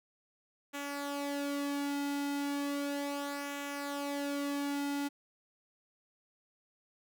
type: tone with flanger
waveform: sawtooth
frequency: 284.3 Hz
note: C#4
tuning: 44 cents sharp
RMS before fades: -36 dBFS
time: 0.73-5.09 s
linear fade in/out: 20 ms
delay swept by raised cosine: 0.21 to 1.81 ms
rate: 0.35 Hz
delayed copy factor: -0.55
effects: none